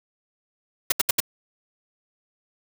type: noise bursts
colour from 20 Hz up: white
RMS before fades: -19 dBFS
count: 4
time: 0.9-1.203 s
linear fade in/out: 5 ms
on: 21 ms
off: 73 ms
effects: none